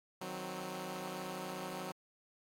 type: chord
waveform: 10% pulse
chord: C diminished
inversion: first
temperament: equal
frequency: 155.56 / 185 / 261.6 Hz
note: Eb3 / Gb3 / C4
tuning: 0 / 0 / 0 cents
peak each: -40 / -34 / -39 dBFS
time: 0.21-1.92 s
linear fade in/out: 5 ms
effects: AAC 64 kbps